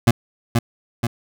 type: tone with echo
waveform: 25% pulse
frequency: 117.3 Hz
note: A#2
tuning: 11 cents sharp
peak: -6 dBFS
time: 0.07-0.11 s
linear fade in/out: 5 ms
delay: 480 ms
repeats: 2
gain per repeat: -4 dB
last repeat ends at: 1.07 s
effects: none